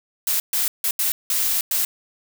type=noise bursts at uneven times; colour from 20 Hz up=blue; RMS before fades=-21 dBFS; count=6; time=0.27-0.4 / 0.53-0.68 / 0.84-0.91 / 0.99-1.12 / 1.3-1.61 / 1.71-1.85 s; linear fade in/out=2 ms; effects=none